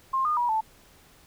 sine tone with pitch steps, 1061 / 1220 / 964 / 878 Hz, C6 / D#6 / B5 / A5, +24 / -34 / -42 / -4 cents, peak -22 dBFS, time 0.13-0.61 s, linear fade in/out 10 ms, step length 120 ms, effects pink hiss -56 dBFS RMS until 1.26 s

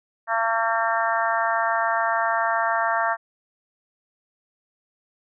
harmonic tone, 227 Hz, A#3, 46 cents flat, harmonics 3 / 4 / 5 / 6 / 7 / 8, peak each -25 / -26 / -27 / -28 / -28 / -29 dBFS, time 0.27-3.17 s, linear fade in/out 50 ms, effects none

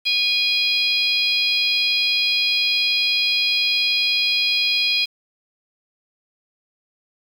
harmonic tone, 821 Hz, G#5, 20 cents flat, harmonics 3 / 4 / 5 / 6, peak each -21 / -22 / -23 / -24 dBFS, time 0.05-5.06 s, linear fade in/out 20 ms, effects 7-bit

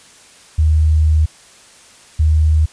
sine tone pair in turn, 77.78 / 77.78 Hz, D#2 / D#2, 0 / 0 cents, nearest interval unison, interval 0 cents, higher neither, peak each -9 dBFS, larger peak neither, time 0.58-1.26 / 2.19-2.66 s, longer first, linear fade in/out 10 ms, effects white hiss -44 dBFS RMS until 2.72 s + resampled to 22050 Hz

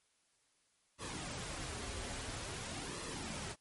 pink noise with flanger, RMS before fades -43 dBFS, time 0.98-3.56 s, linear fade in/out 50 ms, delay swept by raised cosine 1.3 to 6.5 ms, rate 0.49 Hz, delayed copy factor -0.55, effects white hiss -75 dBFS RMS until 3.6 s + MP3 48 kbps

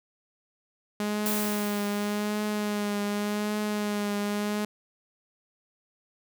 sawtooth tone with vibrato, 207.7 Hz, G#3, in tune, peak -23 dBFS, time 1-4.65 s, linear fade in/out 2 ms, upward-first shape triangle, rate 0.87 Hz, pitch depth 30 cents each way
blue noise with exponential decay, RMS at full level -29 dBFS, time 1.26-2.78 s, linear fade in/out 0 ms, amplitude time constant 330 ms
effects none

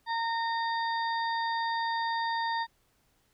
harmonic tone with a mistuned harmonic, 918 Hz, A#5, 27 cents flat, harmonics 1 / 2 / 4 / 5, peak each -29 / -35 / -41 / -43 dBFS, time 0.06-2.67 s, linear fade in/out 50 ms, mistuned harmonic 5, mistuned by +39 cents, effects pink hiss -70 dBFS RMS until 3.33 s

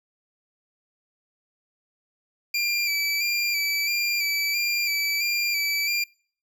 25% pulse tone with vibrato, 2349 Hz, D7, in tune, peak -19 dBFS, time 2.54-6.04 s, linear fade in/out 5 ms, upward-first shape square, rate 1.5 Hz, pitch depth 30 cents each way, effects noise-tail reverb RT60 0.5 s tail -25 dB re dry

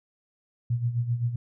sine tone with tremolo, 119.4 Hz, A#2, 42 cents sharp, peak -21 dBFS, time 0.7-1.36 s, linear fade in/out 5 ms, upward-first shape sine, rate 7.7 Hz, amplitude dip 70%, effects none

